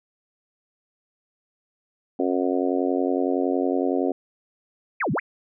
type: harmonic tone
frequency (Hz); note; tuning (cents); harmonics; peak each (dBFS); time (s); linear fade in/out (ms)
90.8; F#2; -32; 3 / 4 / 5 / 6 / 7 / 8; -24 / -26 / -28 / -30 / -31 / -32; 2.19-4.12; 5
type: exponential two-way sweep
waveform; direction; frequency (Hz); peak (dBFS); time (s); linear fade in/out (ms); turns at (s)
sine; down then up; 2649 to 123.47 to 2649; -21; 5-5.2; 10; 5.12
effects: none